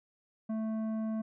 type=tone with tanh clipping; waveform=sine; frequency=220 Hz; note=A3; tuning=in tune; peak=-33 dBFS; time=0.49-1.22 s; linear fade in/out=10 ms; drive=10 dB; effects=none